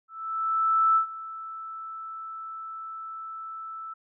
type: tone with ADSR envelope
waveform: sine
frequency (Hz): 1318.5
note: E6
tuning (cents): 0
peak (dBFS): -17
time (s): 0.08-3.94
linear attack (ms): 880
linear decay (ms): 100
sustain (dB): -18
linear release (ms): 11
effects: none